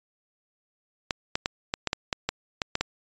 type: clicks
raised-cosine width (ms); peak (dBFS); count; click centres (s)
0.2; -8; 11; 1.108 / 1.355 / 1.459 / 1.739 / 1.873 / 1.931 / 2.128 / 2.29 / 2.618 / 2.754 / 2.81
effects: resampled to 16000 Hz

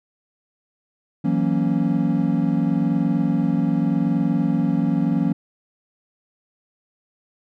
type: chord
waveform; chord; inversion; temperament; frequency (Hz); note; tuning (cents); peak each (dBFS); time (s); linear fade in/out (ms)
triangle; F# dominant seventh; third; equal with one note detuned; 164.15 / 185 / 233.1 / 277.2; E3 / F#3 / A#3 / C#4; -7 / 0 / 0 / 0; -21; 1.24-5.33; 10
effects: none

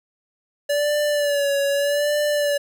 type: tone with vibrato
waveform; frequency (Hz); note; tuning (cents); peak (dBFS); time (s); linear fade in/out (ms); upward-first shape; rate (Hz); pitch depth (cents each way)
square; 576; D5; -34; -19; 0.69-2.58; 10; sine; 0.82; 47
effects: none

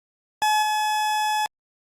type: tone with level steps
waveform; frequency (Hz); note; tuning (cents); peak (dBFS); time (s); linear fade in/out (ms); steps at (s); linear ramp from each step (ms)
40% pulse; 853; G#5; +46; -17 / -20; 0.42-1.46; 0; 0.62; 10
effects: low-pass 11000 Hz 12 dB/octave + Opus 48 kbps

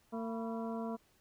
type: harmonic tone with a mistuned harmonic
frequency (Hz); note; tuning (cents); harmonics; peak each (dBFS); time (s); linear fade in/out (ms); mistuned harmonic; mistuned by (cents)
227.1; A#3; -45; 1 / 2 / 3 / 4 / 5 / 6; -38 / -43 / -44 / -47 / -52 / -55; 0.12-0.97; 20; 4; +130
effects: pink hiss -70 dBFS RMS until 1.2 s

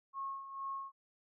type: tone with tremolo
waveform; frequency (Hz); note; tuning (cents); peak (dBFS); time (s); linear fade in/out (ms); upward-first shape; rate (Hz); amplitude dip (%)
sine; 1089; C#6; -31; -37; 0.13-0.92; 50; sine; 2.2; 65
effects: none

